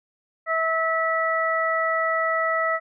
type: harmonic tone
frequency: 650 Hz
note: E5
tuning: 24 cents flat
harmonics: 1 / 2 / 3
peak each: -25 / -24 / -25 dBFS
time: 0.46-2.8 s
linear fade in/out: 50 ms
effects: none